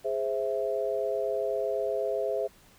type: chord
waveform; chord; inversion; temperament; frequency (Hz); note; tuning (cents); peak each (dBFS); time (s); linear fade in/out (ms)
sine; Ab augmented; none; equal; 415.3 / 523.3 / 659.3; Ab4 / C5 / E5; 0 / 0 / 0; -31; 0.04-2.48; 20
effects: pink hiss -58 dBFS RMS until 2.78 s